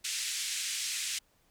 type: band-pass noise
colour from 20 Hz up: white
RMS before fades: -35 dBFS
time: 0.04-1.19 s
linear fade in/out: 10 ms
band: 2000 to 8600 Hz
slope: 24 dB/octave
effects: pink hiss -69 dBFS RMS until 1.5 s